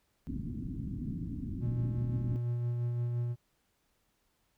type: low-pass noise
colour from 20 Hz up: white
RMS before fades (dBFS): -38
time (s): 0.27-2.36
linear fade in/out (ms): 0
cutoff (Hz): 280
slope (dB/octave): 48
type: tone with tremolo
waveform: triangle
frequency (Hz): 120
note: B2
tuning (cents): -49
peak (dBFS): -27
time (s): 1.6-3.36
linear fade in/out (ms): 50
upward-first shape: sine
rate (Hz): 5.8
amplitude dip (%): 25
effects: pink hiss -75 dBFS RMS until 4.57 s